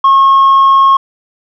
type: tone with tanh clipping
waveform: triangle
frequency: 1086 Hz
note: C#6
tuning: 36 cents flat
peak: -4 dBFS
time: 0.04-0.97 s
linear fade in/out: 5 ms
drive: 6 dB
effects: none